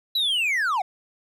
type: linear sweep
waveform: triangle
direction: down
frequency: 4008 to 698.5 Hz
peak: -19 dBFS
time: 0.15-0.82 s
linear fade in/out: 5 ms
effects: none